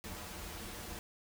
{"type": "noise with comb filter", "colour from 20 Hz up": "pink", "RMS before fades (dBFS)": -45, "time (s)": [0.04, 0.99], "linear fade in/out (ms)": 0, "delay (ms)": 7.5, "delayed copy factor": -0.8, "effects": []}